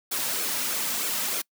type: noise with flanger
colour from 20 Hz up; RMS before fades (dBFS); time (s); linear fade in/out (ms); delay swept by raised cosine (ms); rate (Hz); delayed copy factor
white; -28; 0.11-1.42; 10; 1 to 2.8; 3.2; -0.5
effects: noise-tail reverb RT60 0.1 s tail -25 dB re dry + high-pass 200 Hz 12 dB/octave

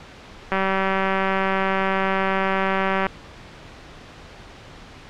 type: click train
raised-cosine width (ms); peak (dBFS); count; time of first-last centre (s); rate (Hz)
0.5; -7; 490; 0.52-3.067; 192
effects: pink hiss -42 dBFS RMS until 5.09 s + low-pass 4000 Hz 12 dB/octave

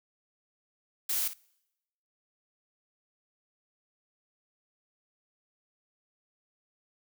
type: noise with echo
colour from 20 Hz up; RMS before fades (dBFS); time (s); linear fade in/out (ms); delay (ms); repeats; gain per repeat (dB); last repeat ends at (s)
blue; -30; 1.09-1.28; 5; 56; 1; -12; 1.336
effects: noise-tail reverb RT60 0.9 s tail -26 dB re dry

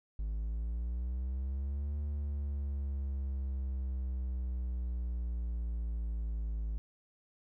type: exponential two-way sweep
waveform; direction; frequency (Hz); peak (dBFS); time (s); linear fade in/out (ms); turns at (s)
triangle; up then down; 51.9 to 73.3 to 53.8; -31; 0.19-6.78; 0; 1.98
effects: none

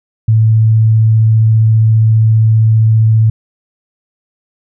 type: tone with vibrato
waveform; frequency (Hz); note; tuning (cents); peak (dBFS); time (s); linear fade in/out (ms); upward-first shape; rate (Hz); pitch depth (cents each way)
sine; 110.7; A2; +11; -5; 0.28-3.3; 5; sine; 15; 8
effects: none

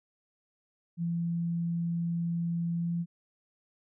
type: tone with pitch glide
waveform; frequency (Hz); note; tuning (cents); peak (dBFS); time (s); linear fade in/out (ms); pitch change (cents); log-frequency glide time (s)
sine; 169.5 to 170.68; E3 to F3; +49 to -39; -28; 0.97-3.06; 50; +12; 2.75-2.94
effects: none

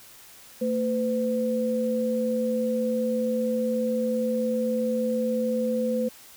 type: tone pair together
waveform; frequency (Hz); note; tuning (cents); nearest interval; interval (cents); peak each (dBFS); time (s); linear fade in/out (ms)
sine; 225.8 / 507; A3 / B4; +45 / +45; octave + major second; 1400; -26 / -25; 0.61-6.09; 10
effects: white hiss -49 dBFS RMS until 6.36 s

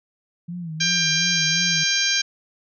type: tone with vibrato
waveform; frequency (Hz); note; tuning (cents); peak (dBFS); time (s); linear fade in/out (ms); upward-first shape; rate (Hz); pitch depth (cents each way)
sine; 166.9; E3; +22; -28; 0.48-1.84; 10; sine; 2.8; 110
type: harmonic tone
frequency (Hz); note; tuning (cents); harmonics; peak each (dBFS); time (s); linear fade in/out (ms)
795; G5; +24; 2 / 3 / 4 / 5 / 6 / 7 / 8; -26 / -26 / -26 / -26 / -26 / -26 / -26; 0.8-2.22; 10
effects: none

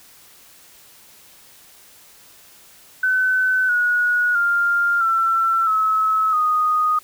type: tone with pitch steps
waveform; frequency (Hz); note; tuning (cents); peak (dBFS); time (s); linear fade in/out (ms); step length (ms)
sine; 1515 / 1455.8 / 1398.9 / 1344.3 / 1291.7 / 1241.3; F#6 / F#6 / F6 / E6 / E6 / D#6; +40 / -29 / +2 / +34 / -36 / -4; -15; 3.03-6.99; 5; 660
effects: white hiss -48 dBFS RMS until 7.03 s

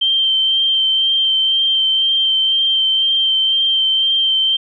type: tone with vibrato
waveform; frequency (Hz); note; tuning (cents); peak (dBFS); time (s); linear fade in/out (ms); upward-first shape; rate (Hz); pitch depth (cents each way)
sine; 3136; G7; 0; -12; 0.01-4.57; 10; sine; 2; 15
effects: none

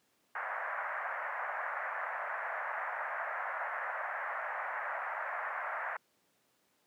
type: band-pass noise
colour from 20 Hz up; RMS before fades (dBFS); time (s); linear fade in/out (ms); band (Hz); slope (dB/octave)
white; -38; 0.35-5.97; 5; 590 to 1900; 48
effects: pink hiss -73 dBFS RMS until 6.86 s + high-pass 200 Hz 12 dB/octave

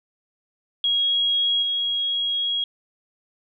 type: tone with level steps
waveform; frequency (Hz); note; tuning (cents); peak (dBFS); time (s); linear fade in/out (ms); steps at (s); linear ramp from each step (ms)
sine; 3299; G#7; -12; -18 / -21; 0.84-2.64; 2; 1.62; 10
effects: none

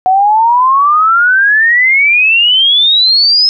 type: exponential sweep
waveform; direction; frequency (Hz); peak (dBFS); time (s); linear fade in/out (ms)
sine; up; 735 to 5200; -5; 0.06-3.49; 0
effects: none

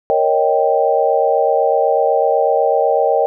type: chord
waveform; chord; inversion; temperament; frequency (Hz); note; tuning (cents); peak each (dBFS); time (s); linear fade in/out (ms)
sine; Eb dominant seventh; second; equal; 466.2 / 554.4 / 622.3 / 784; Bb4 / Db5 / Eb5 / G5; 0 / 0 / 0 / 0; -17; 0.1-3.26; 0
effects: none

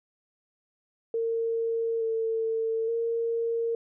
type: tone with pitch steps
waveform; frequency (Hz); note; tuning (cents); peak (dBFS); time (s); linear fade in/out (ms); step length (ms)
sine; 457.1 / 449.3 / 461.4; A#4 / A4 / A#4; -34 / +36 / -18; -25; 1.14-3.75; 2; 870
effects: none

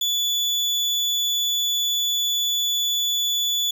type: tone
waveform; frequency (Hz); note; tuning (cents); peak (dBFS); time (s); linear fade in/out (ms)
35% pulse; 3453; A7; -33; -18; 0.01-3.71; 5
effects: none

